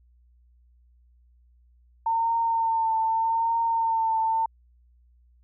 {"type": "tone with vibrato", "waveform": "sine", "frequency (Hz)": 906, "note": "A#5", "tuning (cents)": -50, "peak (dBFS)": -21, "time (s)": [2.06, 4.46], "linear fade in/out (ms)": 5, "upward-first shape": "triangle", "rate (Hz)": 0.82, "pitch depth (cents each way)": 30, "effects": ["added 60 Hz sine -56 dBFS peak until 5.43 s"]}